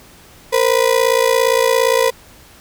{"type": "ring-modulated tone", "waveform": "35% pulse", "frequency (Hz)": 492.4, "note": "B4", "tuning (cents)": -5, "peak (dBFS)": -7, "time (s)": [0.52, 2.11], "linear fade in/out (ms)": 20, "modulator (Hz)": 28.7, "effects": ["pink hiss -44 dBFS RMS until 2.6 s"]}